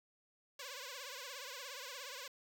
5% pulse tone with vibrato, 530 Hz, C5, 22 cents sharp, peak -34 dBFS, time 0.59-2.28 s, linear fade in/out 5 ms, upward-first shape triangle, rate 17 Hz, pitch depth 180 cents each way, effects 11-bit

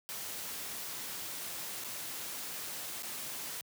white noise with dropouts, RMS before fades -41 dBFS, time 0.09-3.61 s, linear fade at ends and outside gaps 0 ms, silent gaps 1.839-1.845 / 3.024-3.032 s, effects high-pass 100 Hz 12 dB/octave

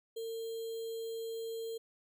sine tone with sample-and-hold, 453.3 Hz, A#4, 48 cents flat, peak -37 dBFS, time 0.16-1.78 s, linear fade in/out 10 ms, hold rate 3675 Hz, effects none

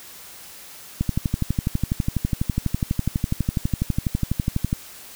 click train, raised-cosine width 5 ms, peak -8 dBFS, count 46, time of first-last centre 1.01-4.729 s, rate 12.1 Hz, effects white hiss -42 dBFS RMS until 5.15 s

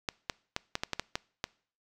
clicks, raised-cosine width 0.2 ms, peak -13 dBFS, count 9, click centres 0.088 / 0.298 / 0.564 / 0.754 / 0.835 / 0.933 / 0.996 / 1.155 / 1.441 s, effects noise-tail reverb RT60 0.5 s tail -24 dB re dry

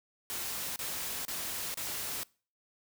white noise bursts, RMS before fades -37 dBFS, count 4, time 0.3-2.233 s, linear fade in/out 0 ms, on 460 ms, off 31 ms, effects noise-tail reverb RT60 0.4 s tail -24 dB re dry

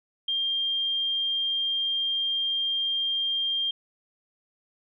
sine tone, 3197 Hz, G7, 33 cents sharp, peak -24 dBFS, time 0.28-3.71 s, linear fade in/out 5 ms, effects none

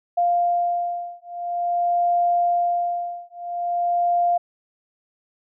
sine beating tone pair, 698.5 / 698.98 Hz, F5 / F5, 0 / +1 cents, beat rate 0.48 Hz, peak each -22 dBFS, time 0.17-4.38 s, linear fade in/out 10 ms, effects none

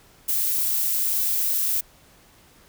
violet noise, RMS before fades -23 dBFS, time 0.28-1.81 s, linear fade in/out 10 ms, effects pink hiss -54 dBFS RMS until 2.68 s

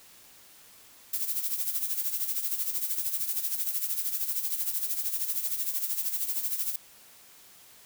violet noise with tremolo, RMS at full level -28 dBFS, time 1.13-6.76 s, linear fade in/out 5 ms, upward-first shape sine, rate 13 Hz, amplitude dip 65%, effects white hiss -54 dBFS RMS until 7.85 s

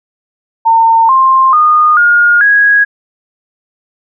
sine tone with pitch steps, 908 / 1055.1 / 1226.1 / 1424.8 / 1655.7 Hz, A#5 / C6 / D#6 / F6 / G#6, -46 / +14 / -26 / +34 / -6 cents, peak -4 dBFS, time 0.65-2.85 s, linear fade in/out 20 ms, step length 440 ms, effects none

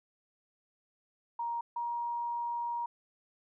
sine tone pair in turn, 939 / 946.6 Hz, A#5 / A#5, +12 / +26 cents, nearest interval unison, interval 14 cents, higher second, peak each -32 / -32 dBFS, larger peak neither, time 1.39-1.61 / 1.76-2.86 s, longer second, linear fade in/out 5 ms, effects none

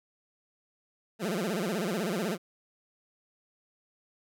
20% pulse tone with vibrato, 196 Hz, G3, in tune, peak -24 dBFS, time 1.19-2.38 s, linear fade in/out 50 ms, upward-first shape sine, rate 16 Hz, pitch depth 260 cents each way, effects none

